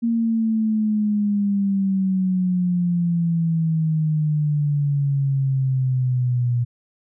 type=exponential sweep; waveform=sine; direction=down; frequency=233.1 to 119.9 Hz; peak=-17 dBFS; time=0.02-6.65 s; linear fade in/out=20 ms; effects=none